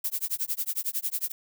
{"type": "noise with tremolo", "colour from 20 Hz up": "violet", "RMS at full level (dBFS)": -27, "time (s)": [0.04, 1.32], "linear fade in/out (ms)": 5, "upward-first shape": "sine", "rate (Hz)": 11, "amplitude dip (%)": 100, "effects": []}